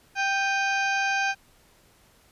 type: harmonic tone with a mistuned harmonic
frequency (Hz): 784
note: G5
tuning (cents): 0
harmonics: 1 / 2 / 3 / 4 / 5 / 6 / 7 / 8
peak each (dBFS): -27 / -26 / -29 / -40 / -44 / -40 / -43 / -40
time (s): 0.15-1.35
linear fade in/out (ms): 50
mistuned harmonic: 3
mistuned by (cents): +81
effects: pink hiss -59 dBFS RMS until 2.31 s + resampled to 32000 Hz